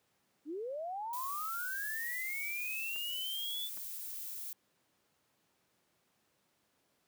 sine linear sweep, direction up, 275.8 to 3520 Hz, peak -37 dBFS, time 0.45-3.7 s, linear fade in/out 50 ms
violet noise, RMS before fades -43 dBFS, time 1.13-4.53 s, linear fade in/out 2 ms
clicks, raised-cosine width 0.5 ms, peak -37 dBFS, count 2, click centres 2.961 / 3.774 s
effects pink hiss -75 dBFS RMS until 7.07 s + high-pass 150 Hz 12 dB/octave

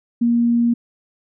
sine tone, 236 Hz, A#3, 22 cents sharp, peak -13 dBFS, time 0.21-0.74 s, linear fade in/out 10 ms, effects none

